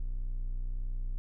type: tone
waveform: triangle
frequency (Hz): 30.82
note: B0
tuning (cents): -3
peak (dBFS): -29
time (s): 0-1.18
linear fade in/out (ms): 0
effects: none